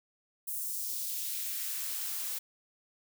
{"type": "noise with high-pass filter sweep", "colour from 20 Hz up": "blue", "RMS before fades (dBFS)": -36, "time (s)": [0.47, 2.39], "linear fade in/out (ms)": 10, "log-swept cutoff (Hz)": [9900, 440], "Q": 0.97, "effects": []}